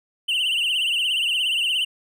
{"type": "tone with vibrato", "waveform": "triangle", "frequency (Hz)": 2900, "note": "F#7", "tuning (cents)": -35, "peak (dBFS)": -18, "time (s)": [0.28, 1.85], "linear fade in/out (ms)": 10, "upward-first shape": "triangle", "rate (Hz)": 17, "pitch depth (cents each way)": 140, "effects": []}